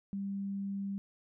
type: tone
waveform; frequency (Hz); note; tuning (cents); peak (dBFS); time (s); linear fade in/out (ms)
sine; 197.7; G3; +15; -34; 0.13-0.98; 0
effects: none